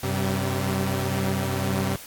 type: tone cluster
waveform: sawtooth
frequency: 95.2 / 131 / 192.4 Hz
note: F#2 / C3 / G3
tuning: +50 / +2 / -32 cents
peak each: -24 dBFS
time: 0.03-1.96 s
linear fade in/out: 5 ms
effects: white hiss -42 dBFS RMS until 2.06 s + AAC 64 kbps